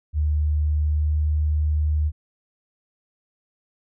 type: tone with pitch glide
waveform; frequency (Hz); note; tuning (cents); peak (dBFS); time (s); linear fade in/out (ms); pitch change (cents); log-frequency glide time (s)
sine; 75.4 to 75.97; D2 to D#2; +46 to -41; -18; 0.13-2.12; 50; +13; 0.81-1.14
effects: none